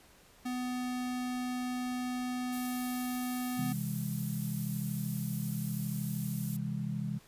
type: tone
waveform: square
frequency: 249.7 Hz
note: B3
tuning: 19 cents sharp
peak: -34 dBFS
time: 0.45-3.73 s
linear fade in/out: 10 ms
type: noise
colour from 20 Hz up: violet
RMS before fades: -42 dBFS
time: 2.52-6.57 s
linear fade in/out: 10 ms
type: chord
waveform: sine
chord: C augmented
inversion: none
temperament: just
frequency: 130.81 / 163.52 / 204.4 Hz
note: C3 / E3 / G#3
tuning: 0 / -14 / -27 cents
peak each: -37 dBFS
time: 3.57-7.19 s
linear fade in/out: 20 ms
effects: pink hiss -60 dBFS RMS until 7.27 s + resampled to 32000 Hz